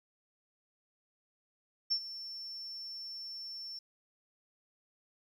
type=tone with ADSR envelope; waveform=sine; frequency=5410 Hz; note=E8; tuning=44 cents sharp; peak=-26 dBFS; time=1.9-3.79 s; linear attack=20 ms; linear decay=73 ms; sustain=-15 dB; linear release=4 ms; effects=11-bit